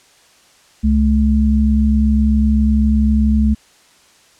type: tone pair together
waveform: sine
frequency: 67.81 / 215.5 Hz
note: C#2 / A3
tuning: -38 / -36 cents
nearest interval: octave + minor sixth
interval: 2002 cents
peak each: -13 dBFS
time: 0.83-3.55 s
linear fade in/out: 20 ms
effects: white hiss -50 dBFS RMS until 4.39 s + low-pass 8000 Hz 12 dB/octave